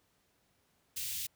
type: band-stop noise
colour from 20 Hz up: white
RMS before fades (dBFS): -38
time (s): 0.96-1.27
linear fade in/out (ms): 10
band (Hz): 130 to 2400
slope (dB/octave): 24
effects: pink hiss -73 dBFS RMS until 1.35 s + high-pass 60 Hz 12 dB/octave